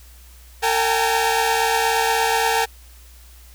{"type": "tone cluster", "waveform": "sawtooth", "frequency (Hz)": [452.8, 773, 837, 914], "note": ["A4", "G5", "G#5", "A#5"], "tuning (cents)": [50, -24, 13, -34], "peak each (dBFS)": -19, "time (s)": [0.62, 2.66], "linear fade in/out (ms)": 20, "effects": ["added 60 Hz sine -43 dBFS peak until 3.54 s", "white hiss -50 dBFS RMS until 3.54 s"]}